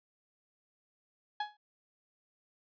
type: tone with exponential decay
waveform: 35% pulse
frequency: 838 Hz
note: G#5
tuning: 15 cents sharp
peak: -28 dBFS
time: 1.4-1.57 s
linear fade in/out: 5 ms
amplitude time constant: 35 ms
effects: resampled to 11025 Hz